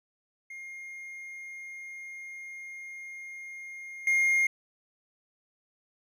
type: tone with level steps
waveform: triangle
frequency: 2129 Hz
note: C7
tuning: 30 cents sharp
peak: -38 / -20 dBFS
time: 0.5-4.47 s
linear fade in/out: 5 ms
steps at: 4.07 s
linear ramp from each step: 2 ms
effects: none